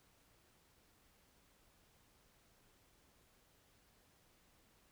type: silence
effects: pink hiss -71 dBFS RMS until 4.91 s